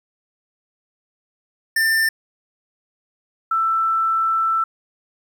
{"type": "tone pair in turn", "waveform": ["square", "sine"], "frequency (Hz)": [1791, 1329], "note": ["A6", "E6"], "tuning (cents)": [30, 14], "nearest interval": "perfect fourth", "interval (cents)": 516, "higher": "first", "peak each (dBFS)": -16, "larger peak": "neither", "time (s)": [[1.76, 2.09], [3.51, 4.64]], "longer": "second", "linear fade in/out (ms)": 5, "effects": ["9-bit"]}